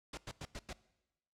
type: noise bursts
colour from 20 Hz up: pink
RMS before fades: -44 dBFS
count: 5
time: 0.13-0.731 s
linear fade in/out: 5 ms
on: 45 ms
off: 94 ms
effects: noise-tail reverb RT60 1.0 s tail -20 dB re dry + low-pass 7000 Hz 12 dB/octave

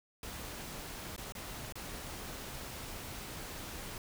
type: noise with dropouts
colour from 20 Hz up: pink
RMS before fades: -44 dBFS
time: 0.23-3.98 s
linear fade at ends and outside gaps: 1 ms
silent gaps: 1.163-1.179 / 1.322-1.351 / 1.724-1.755 s
effects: none

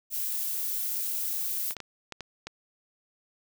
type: noise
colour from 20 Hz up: violet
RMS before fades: -31 dBFS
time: 0.1-1.75 s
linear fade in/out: 50 ms
type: clicks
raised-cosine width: 0.2 ms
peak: -20 dBFS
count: 6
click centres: 1.708 / 1.767 / 1.803 / 2.123 / 2.207 / 2.47 s
effects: none

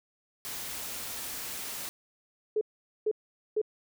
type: noise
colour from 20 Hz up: white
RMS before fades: -38 dBFS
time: 0.45-1.89 s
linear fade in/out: 0 ms
type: tone bursts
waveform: sine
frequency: 428.7 Hz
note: A4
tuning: 45 cents flat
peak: -24 dBFS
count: 3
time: 2.56-3.616 s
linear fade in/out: 5 ms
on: 52 ms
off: 450 ms
effects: none

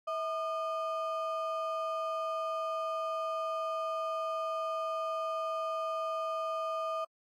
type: ring-modulated tone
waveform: triangle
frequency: 931 Hz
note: A#5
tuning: 2 cents flat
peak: -27 dBFS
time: 0.07-7.05 s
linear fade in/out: 10 ms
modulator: 285 Hz
effects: AAC 64 kbps

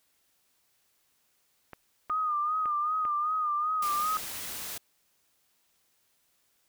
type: clicks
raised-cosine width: 0.5 ms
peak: -27 dBFS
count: 4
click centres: 1.733 / 2.097 / 2.657 / 3.052 s
type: tone with vibrato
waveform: sine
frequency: 1223 Hz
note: D#6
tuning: 30 cents flat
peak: -26 dBFS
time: 2.1-4.17 s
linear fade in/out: 0 ms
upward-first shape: sine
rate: 2.6 Hz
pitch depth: 62 cents each way
type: noise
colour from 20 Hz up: white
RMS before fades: -38 dBFS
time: 3.82-4.78 s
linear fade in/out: 5 ms
effects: white hiss -71 dBFS RMS until 6.68 s

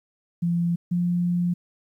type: tone pair in turn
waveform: sine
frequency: 171.5 / 175.41 Hz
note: F3 / F3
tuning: -31 / +8 cents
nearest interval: unison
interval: 39 cents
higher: second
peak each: -20 dBFS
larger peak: neither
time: 0.42-0.76 / 0.91-1.54 s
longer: second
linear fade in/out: 10 ms
effects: 10-bit

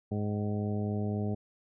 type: harmonic tone with a mistuned harmonic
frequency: 103.83 Hz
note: G#2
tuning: in tune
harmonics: 1 / 2 / 3 / 4 / 5 / 6 / 7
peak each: -32 / -33 / -42 / -39 / -47 / -44 / -46 dBFS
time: 0.11-1.35 s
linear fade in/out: 10 ms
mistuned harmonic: 7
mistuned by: +62 cents
effects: none

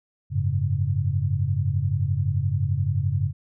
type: chord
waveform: sine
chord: F# suspended second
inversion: none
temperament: just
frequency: 92.5 / 104.06 / 138.75 Hz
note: F#2 / G#2 / C#3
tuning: 0 / +4 / +2 cents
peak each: -25 dBFS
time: 0.3-3.33 s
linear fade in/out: 50 ms
effects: none

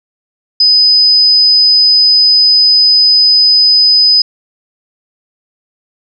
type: tone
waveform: sine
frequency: 5010 Hz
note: D#8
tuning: 11 cents sharp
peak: -4 dBFS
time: 0.6-4.22 s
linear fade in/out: 5 ms
effects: none

